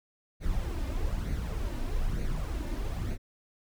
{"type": "noise with flanger", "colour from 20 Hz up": "brown", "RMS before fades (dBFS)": -31, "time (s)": [0.4, 3.18], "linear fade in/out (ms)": 50, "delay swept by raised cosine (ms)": [0.47, 3.37], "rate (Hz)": 1.1, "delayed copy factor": 0.55, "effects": []}